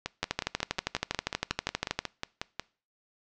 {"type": "two click trains", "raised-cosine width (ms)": 0.2, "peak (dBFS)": [-10, -14], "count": [23, 15], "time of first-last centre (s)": [[0.23, 1.99], [0.06, 2.596]], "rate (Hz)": [12.5, 5.52], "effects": ["noise-tail reverb RT60 0.4 s tail -23 dB re dry", "low-pass 7000 Hz 12 dB/octave"]}